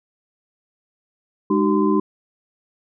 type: tone cluster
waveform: sine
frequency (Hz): 206.7 / 305.8 / 380.8 / 1028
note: G#3 / D#4 / F#4 / C6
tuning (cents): -8 / -30 / +50 / -31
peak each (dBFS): -20 / -19 / -20 / -24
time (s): 1.5-2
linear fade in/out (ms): 5
effects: none